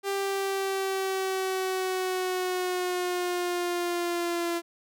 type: linear sweep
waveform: sawtooth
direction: down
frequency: 395.6 to 340.5 Hz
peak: -23 dBFS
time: 0.03-4.62 s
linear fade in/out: 50 ms
effects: none